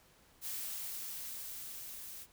blue noise with level ramp, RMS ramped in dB -40 to -48 dBFS, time 0.41-2.27 s, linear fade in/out 50 ms, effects pink hiss -65 dBFS RMS until 2.32 s

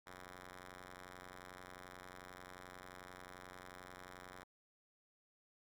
5% pulse ring-modulated tone, 91.3 Hz, F#2, 23 cents flat, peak -38 dBFS, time 0.06-4.44 s, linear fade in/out 10 ms, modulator 901 Hz, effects none

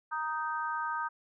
sine chord, Eb major, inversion second, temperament just, 933.4 / 1244.5 / 1555.6 Hz, Bb5 / Eb6 / G6, +2 / 0 / -14 cents, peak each -35 / -35 / -37 dBFS, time 0.11-1.09 s, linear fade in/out 20 ms, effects none

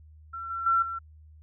sine tone with level steps, 1354 Hz, E6, 46 cents sharp, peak -34 / -30 / -20 / -31 dBFS, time 0.33-0.99 s, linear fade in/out 10 ms, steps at 0.5 / 0.66 / 0.82 s, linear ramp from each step 5 ms, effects added 77 Hz sine -49 dBFS peak until 1.42 s

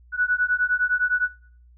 sine beating tone pair, 1472 / 1481.8 Hz, F#6 / F#6, -9 / +2 cents, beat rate 9.8 Hz, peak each -22 dBFS, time 0.12-1.29 s, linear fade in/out 50 ms, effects noise-tail reverb RT60 0.5 s tail -20 dB re dry + added 60 Hz sine -49 dBFS peak until 1.77 s

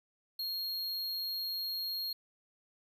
square tone, 4261 Hz, C8, 31 cents sharp, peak -35 dBFS, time 0.39-2.13 s, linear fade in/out 5 ms, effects none

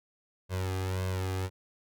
sawtooth tone with flanger, 93.5 Hz, F#2, 19 cents sharp, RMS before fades -32 dBFS, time 0.49-1.5 s, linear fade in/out 50 ms, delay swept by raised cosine 1.9 to 2.48 ms, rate 1.8 Hz, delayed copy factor +1, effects none

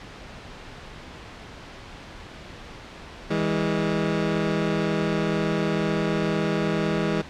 20% pulse tone pair together, 161.91 / 204 Hz, E3 / G#3, -31 / -31 cents, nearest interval major third, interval 400 cents, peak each -20 dBFS, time 3.3-7.22 s, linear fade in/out 10 ms, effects pink hiss -41 dBFS RMS until 7.29 s + low-pass 4000 Hz 12 dB/octave

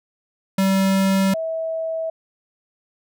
square / sine tone pair in turn, 192.9 / 648.8 Hz, G3 / E5, -28 / -28 cents, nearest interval octave + major sixth, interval 2100 cents, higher second, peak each -16 / -22 dBFS, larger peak first, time 0.58-1.34 / 1.34-2.1 s, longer neither, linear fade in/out 5 ms, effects none

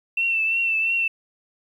sine tone with vibrato, 2683 Hz, E7, 30 cents sharp, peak -19 dBFS, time 0.17-1.08 s, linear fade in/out 5 ms, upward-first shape triangle, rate 2.9 Hz, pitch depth 43 cents each way, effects 9-bit

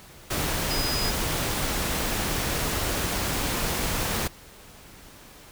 sine tone in noise, 4978 Hz, D#8, in tune, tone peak -29 dBFS, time 0.7-1.11 s, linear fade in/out 10 ms, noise pink, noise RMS -27 dBFS, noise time 0.3-4.28 s, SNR -5 dB, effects pink hiss -48 dBFS RMS until 5.51 s

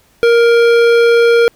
sine tone with hard clipping, 468.3 Hz, A#4, 8 cents sharp, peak -8 dBFS, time 0.23-1.48 s, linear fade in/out 0 ms, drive 14 dB, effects pink hiss -52 dBFS RMS until 1.55 s

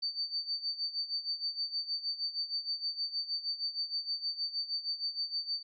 sine tone with tremolo, 4579 Hz, D8, 45 cents flat, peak -30 dBFS, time 0.02-5.63 s, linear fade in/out 10 ms, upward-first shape sine, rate 6.4 Hz, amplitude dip 80%, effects none

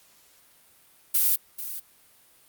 violet noise with echo, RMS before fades -21 dBFS, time 1.14-1.36 s, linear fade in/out 10 ms, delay 440 ms, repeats 1, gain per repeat -13 dB, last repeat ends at 1.8 s, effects white hiss -58 dBFS RMS until 2.48 s + Opus 48 kbps

